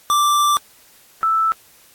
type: tone pair in turn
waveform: square / sine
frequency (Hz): 1174.7 / 1318.6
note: D6 / E6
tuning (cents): 0 / 0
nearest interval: major second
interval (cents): 200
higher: second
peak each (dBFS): -14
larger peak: neither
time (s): 0.1-0.57 / 1.23-1.52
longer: first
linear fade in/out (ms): 0
effects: white hiss -50 dBFS RMS until 1.94 s + AAC 64 kbps